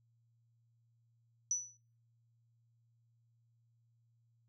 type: tone with exponential decay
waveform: sine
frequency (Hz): 5940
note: F#8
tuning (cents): +6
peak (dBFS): -28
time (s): 1.51-1.77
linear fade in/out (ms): 1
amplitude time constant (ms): 55
effects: noise-tail reverb RT60 0.4 s tail -20 dB re dry + added 116 Hz sine -70 dBFS peak until 4.48 s